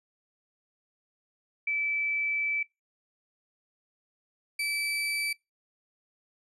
sine / 35% pulse tone pair in turn, 2313 / 2313 Hz, D7 / D7, -27 / -27 cents, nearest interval unison, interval 0 cents, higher neither, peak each -26 / -26 dBFS, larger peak neither, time 1.67-2.63 / 4.59-5.33 s, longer first, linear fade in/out 5 ms, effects noise-tail reverb RT60 0.2 s tail -23 dB re dry + resampled to 32000 Hz

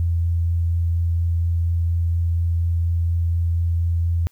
sine tone with vibrato, 84.5 Hz, E2, 43 cents sharp, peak -17 dBFS, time 0-4.27 s, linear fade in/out 0 ms, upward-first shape triangle, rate 4.2 Hz, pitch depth 10 cents each way, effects white hiss -62 dBFS RMS until 4.31 s

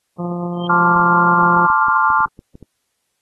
harmonic tone, 174.61 Hz, F3, in tune, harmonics 1 / 2 / 3 / 4 / 5 / 6 / 7, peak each -22 / -28 / -32 / -34 / -36 / -38 / -39 dBFS, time 0.18-1.67 s, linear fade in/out 20 ms
sine tone with exponential growth, 3153 Hz, G7, 9 cents sharp, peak -25 dBFS, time 0.53-0.67 s, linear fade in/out 2 ms, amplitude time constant 29 ms
sine chord, D minor seventh, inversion second, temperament equal, 880 / 1046.5 / 1174.7 / 1396.9 Hz, A5 / C6 / D6 / F6, 0 / 0 / 0 / 0 cents, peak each -17 dBFS, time 0.69-2.26 s, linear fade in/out 10 ms
clicks, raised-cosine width 3 ms, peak -24 dBFS, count 12, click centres 0.961 / 1.001 / 1.432 / 1.57 / 1.701 / 1.884 / 2.103 / 2.205 / 2.26 / 2.391 / 2.554 / 2.627 s
effects white hiss -70 dBFS RMS until 3.21 s + AAC 32 kbps

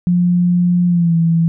sine tone with pitch glide, 176.7 to 165.82 Hz, F3 to E3, +21 to +11 cents, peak -10 dBFS, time 0.07-1.48 s, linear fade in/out 0 ms, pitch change -110 cents, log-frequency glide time 0.87-1.15 s, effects none

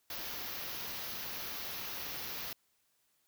white band-stop noise, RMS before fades -41 dBFS, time 0.1-2.53 s, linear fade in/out 2 ms, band 6000 to 12000 Hz, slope 48 dB/octave, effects white hiss -75 dBFS RMS until 3.27 s

